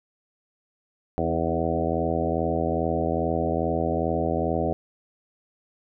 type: harmonic tone with a mistuned harmonic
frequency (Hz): 82.41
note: E2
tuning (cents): 0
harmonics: 1 / 2 / 3 / 4 / 5 / 6 / 7 / 8 / 9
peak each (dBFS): -31 / -31 / -31 / -31 / -31 / -31 / -31 / -31 / -31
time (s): 1.18-4.73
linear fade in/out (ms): 0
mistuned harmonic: 4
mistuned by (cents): -22
effects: none